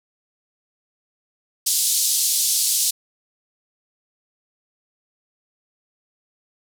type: band-pass noise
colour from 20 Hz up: white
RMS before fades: -20 dBFS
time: 1.66-2.91 s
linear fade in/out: 10 ms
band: 4000 to 12000 Hz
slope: 24 dB/octave
effects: none